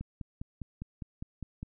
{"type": "click train", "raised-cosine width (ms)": 5, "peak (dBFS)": -26, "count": 9, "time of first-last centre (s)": [0.01, 1.629], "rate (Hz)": 4.94, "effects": []}